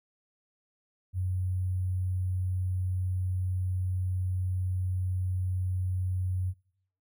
sine tone with sample-and-hold, 92.2 Hz, F#2, 6 cents flat, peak -27 dBFS, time 1.13-6.54 s, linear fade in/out 50 ms, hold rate 11025 Hz, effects noise-tail reverb RT60 0.7 s tail -24 dB re dry

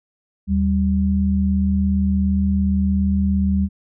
sine tone pair together, 78.04 / 195.3 Hz, D#2 / G3, +6 / -6 cents, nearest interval octave + major third, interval 1588 cents, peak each -19 / -17 dBFS, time 0.47-3.69 s, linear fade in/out 50 ms, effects none

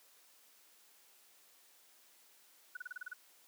sine tone bursts, 1480 Hz, F#6, in tune, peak -40 dBFS, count 8, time 2.75-3.134 s, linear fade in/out 5 ms, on 20 ms, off 32 ms, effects white hiss -65 dBFS RMS until 3.47 s + high-pass 300 Hz 12 dB/octave

